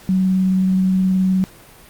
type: tone with vibrato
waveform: sine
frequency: 187.5 Hz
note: F#3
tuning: 23 cents sharp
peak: -13 dBFS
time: 0.09-1.44 s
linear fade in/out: 0 ms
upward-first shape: sine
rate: 19 Hz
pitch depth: 12 cents each way
effects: pink hiss -44 dBFS RMS until 1.89 s + Opus 48 kbps